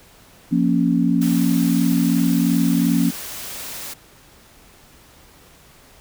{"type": "chord", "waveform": "sine", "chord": "Bb minor", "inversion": "second", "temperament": "equal with one note detuned", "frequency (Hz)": [174.61, 234.4, 277.2], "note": ["F3", "Bb3", "Db4"], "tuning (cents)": [0, 10, 0], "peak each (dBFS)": -19, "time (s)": [0.51, 3.11], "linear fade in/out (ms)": 20}
{"type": "noise", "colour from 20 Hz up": "white", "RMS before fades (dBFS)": -32, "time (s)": [1.21, 3.94], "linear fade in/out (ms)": 10}
{"effects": ["pink hiss -49 dBFS RMS until 6 s"]}